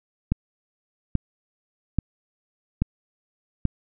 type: click train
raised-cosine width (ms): 5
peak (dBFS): -8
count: 5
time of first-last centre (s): 0.32-3.653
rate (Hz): 1.2
effects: none